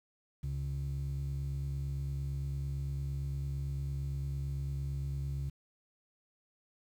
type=tone pair together; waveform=sine; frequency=68.85 / 137.7 Hz; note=C#2 / C#3; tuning=-11 / -11 cents; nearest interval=octave; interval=1200 cents; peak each=-35 / -34 dBFS; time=0.43-5.5 s; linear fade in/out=10 ms; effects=tanh soft clip ceiling -30 dBFS + 10-bit